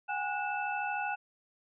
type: tone cluster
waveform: sine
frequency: 746 / 819 / 1462 / 2637 Hz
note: F#5 / G#5 / F#6 / E7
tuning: +14 / -24 / -21 / 0 cents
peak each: -40 / -34 / -37 / -39 dBFS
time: 0.08-1.16 s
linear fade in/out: 20 ms
effects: none